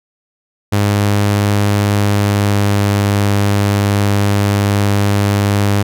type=tone with pitch glide; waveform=sawtooth; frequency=102.2 to 101.26 Hz; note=G#2 to G#2; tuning=-27 to -43 cents; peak=-7 dBFS; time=0.72-5.83 s; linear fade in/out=10 ms; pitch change=-16 cents; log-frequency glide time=2.01-2.84 s; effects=none